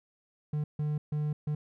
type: tone bursts at uneven times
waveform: triangle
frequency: 150 Hz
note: D3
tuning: 37 cents sharp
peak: -26 dBFS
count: 4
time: 0.53-0.64 / 0.79-0.98 / 1.12-1.33 / 1.47-1.55 s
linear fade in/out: 5 ms
effects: none